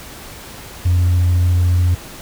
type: tone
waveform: sine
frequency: 88.6 Hz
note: F2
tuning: 25 cents sharp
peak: -9 dBFS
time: 0.85-1.95 s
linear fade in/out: 10 ms
effects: tanh soft clip ceiling -9 dBFS + pink hiss -35 dBFS RMS until 2.21 s